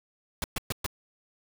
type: noise bursts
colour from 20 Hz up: pink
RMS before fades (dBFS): -30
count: 4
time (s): 0.42-0.864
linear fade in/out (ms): 2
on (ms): 21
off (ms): 120
effects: none